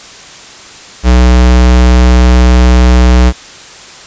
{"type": "tone", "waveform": "square", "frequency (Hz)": 61.74, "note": "B1", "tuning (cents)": 0, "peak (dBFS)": -3, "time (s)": [1.03, 3.33], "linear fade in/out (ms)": 50, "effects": ["white hiss -31 dBFS RMS until 4.06 s", "resampled to 16000 Hz"]}